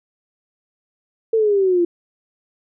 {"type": "exponential sweep", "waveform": "sine", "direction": "down", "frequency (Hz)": [454.6, 340], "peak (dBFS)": -13, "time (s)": [1.33, 1.85], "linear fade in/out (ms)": 5, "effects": []}